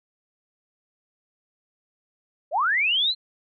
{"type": "linear sweep", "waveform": "sine", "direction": "up", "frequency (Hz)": [524, 4186], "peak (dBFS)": -19, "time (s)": [2.51, 3.15], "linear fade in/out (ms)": 50, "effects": []}